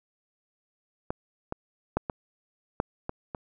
clicks, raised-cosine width 1 ms, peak -15 / -17 / -10 / -16 / -10 / -17 / -20 dBFS, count 7, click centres 1.105 / 1.524 / 1.97 / 2.098 / 2.801 / 3.094 / 3.348 s, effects none

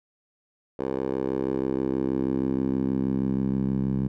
10% pulse tone with band-pass filter sweep, 66.3 Hz, C2, 23 cents sharp, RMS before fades -26 dBFS, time 0.79-4.08 s, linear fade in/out 5 ms, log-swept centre 500 to 170 Hz, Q 2, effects none

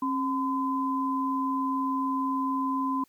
sine tone pair together, 269.6 / 1018 Hz, C#4 / C6, -48 / -48 cents, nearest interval octave + major seventh, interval 2300 cents, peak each -28 dBFS, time 0.02-3.04 s, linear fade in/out 5 ms, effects white hiss -66 dBFS RMS until 3.08 s

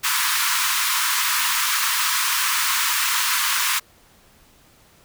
pink high-pass noise, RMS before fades -21 dBFS, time 0.03-3.8 s, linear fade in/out 20 ms, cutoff 950 Hz, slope 96 dB/octave, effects pink hiss -54 dBFS RMS until 5.04 s

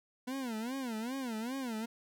40% pulse tone with vibrato, 242.9 Hz, B3, 29 cents flat, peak -35 dBFS, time 0.27-1.86 s, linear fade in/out 10 ms, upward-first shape sine, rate 2.5 Hz, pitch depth 200 cents each way, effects none

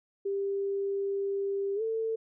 sine tone with pitch glide, 396 to 447.1 Hz, G4 to A4, +18 to +28 cents, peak -28 dBFS, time 0.25-2.16 s, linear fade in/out 10 ms, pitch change +210 cents, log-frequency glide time 1.75-1.82 s, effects none

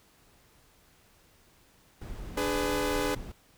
brown noise, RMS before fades -39 dBFS, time 2.01-3.32 s, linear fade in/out 5 ms
sawtooth chord, G# diminished, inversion second, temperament equal with one note detuned, 293.7 / 415.3 / 502.5 Hz, D4 / G#4 / B4, 0 / 0 / +30 cents, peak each -28 dBFS, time 2.37-3.15 s, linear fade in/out 5 ms
effects pink hiss -62 dBFS RMS until 3.57 s

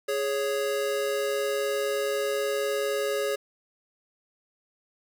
square tone pair together, 415.3 / 554.4 Hz, G#4 / C#5, 0 / 0 cents, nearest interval perfect fourth, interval 500 cents, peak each -29 / -29 dBFS, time 0.08-3.36 s, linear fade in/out 10 ms, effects 9-bit

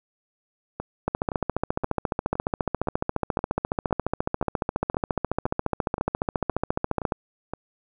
two click trains, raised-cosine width 1 ms, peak -16 / -9 dBFS, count 14 / 88, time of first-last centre 0.8-7.536 / 1.08-7.122 s, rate 1.93 / 14.4 Hz, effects none

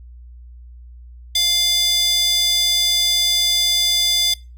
square tone with high-pass filter, 698 Hz, F5, 1 cent flat, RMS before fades -17 dBFS, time 1.35-4.34 s, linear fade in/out 5 ms, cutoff 3900 Hz, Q 4.6, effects noise-tail reverb RT60 0.3 s tail -23 dB re dry + added 60 Hz sine -37 dBFS peak until 4.57 s

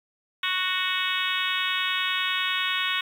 harmonic tone, 370 Hz, F#4, in tune, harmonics 3 / 4 / 5 / 6 / 7 / 8 / 9 / 10, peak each -32 / -32 / -32 / -32 / -32 / -32 / -32 / -32 dBFS, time 0.43-3.01 s, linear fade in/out 5 ms, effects 8-bit

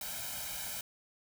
white noise with comb filter, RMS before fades -40 dBFS, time 0.01-0.81 s, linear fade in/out 2 ms, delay 1.3 ms, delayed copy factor +0.9, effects none

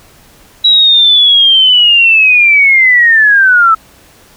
sine linear sweep, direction down, 3900 to 1296 Hz, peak -3 dBFS, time 0.64-3.75 s, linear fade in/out 10 ms, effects pink hiss -42 dBFS RMS until 4.36 s

